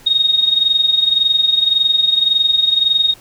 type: tone with amplitude modulation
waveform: sine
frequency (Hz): 3729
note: A#7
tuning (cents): 0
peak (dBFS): -8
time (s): 0.06-3.14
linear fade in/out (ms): 10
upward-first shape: sine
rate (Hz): 21.8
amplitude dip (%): 70
effects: pink hiss -44 dBFS RMS until 3.2 s